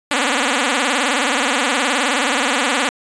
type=tone with vibrato; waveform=5% pulse; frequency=265.5 Hz; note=C4; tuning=25 cents sharp; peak=-4 dBFS; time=0.11-2.89 s; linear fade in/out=2 ms; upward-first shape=sine; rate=19 Hz; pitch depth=190 cents each way; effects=resampled to 22050 Hz